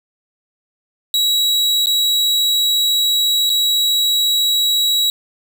40% pulse tone with dropouts, 3882 Hz, B7, 31 cents flat, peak -12 dBFS, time 1.14-5.1 s, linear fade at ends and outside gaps 1 ms, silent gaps 1.859-1.869 / 3.495-3.5 s, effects none

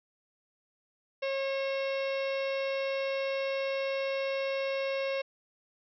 harmonic tone, 543 Hz, C#5, 36 cents flat, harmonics 1 / 2 / 3 / 4 / 5 / 6 / 7 / 8 / 9 / 10, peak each -30 / -43 / -45 / -41 / -41 / -52 / -47 / -55 / -56 / -50 dBFS, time 1.22-5.22 s, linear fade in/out 10 ms, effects none

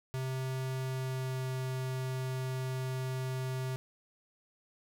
square tone with pitch glide, 130.81 to 129.98 Hz, C3 to C3, 0 to -11 cents, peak -34 dBFS, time 0.14-3.76 s, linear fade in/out 0 ms, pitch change -11 cents, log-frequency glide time 0.82-1.49 s, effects none

